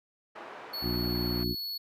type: band-pass noise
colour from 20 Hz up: pink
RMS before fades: -45 dBFS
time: 0.35-1.44 s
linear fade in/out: 10 ms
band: 520 to 1600 Hz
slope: 12 dB/octave
type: tone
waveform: square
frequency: 4394 Hz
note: C#8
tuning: 16 cents flat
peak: -34 dBFS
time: 0.73-1.78 s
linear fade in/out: 10 ms
type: harmonic tone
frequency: 59.9 Hz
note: A#1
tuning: 48 cents sharp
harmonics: 1 / 2 / 3 / 4 / 5 / 6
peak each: -36 / -36 / -36 / -36 / -36 / -36 dBFS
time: 0.81-1.56 s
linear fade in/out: 50 ms
effects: none